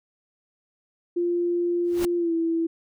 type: tone with pitch glide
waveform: sine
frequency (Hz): 347.9 to 330.5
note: F4 to E4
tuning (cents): -7 to +5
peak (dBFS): -21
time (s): 1.16-2.67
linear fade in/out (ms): 10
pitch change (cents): -88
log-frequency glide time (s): 2.17-2.33
type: noise with exponential growth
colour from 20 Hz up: pink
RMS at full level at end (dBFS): -28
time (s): 1.84-2.05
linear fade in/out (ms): 0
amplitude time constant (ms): 44
effects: none